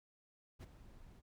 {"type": "noise with ADSR envelope", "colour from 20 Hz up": "brown", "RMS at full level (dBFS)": -45, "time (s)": [0.59, 1.22], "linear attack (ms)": 38, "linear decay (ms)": 25, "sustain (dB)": -13, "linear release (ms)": 38, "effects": []}